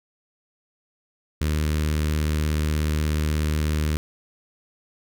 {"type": "tone with notch filter", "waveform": "sawtooth", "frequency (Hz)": 76.4, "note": "D#2", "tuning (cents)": -31, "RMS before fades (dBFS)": -23, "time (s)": [1.41, 3.97], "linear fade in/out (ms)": 0, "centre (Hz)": 750, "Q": 0.83, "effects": []}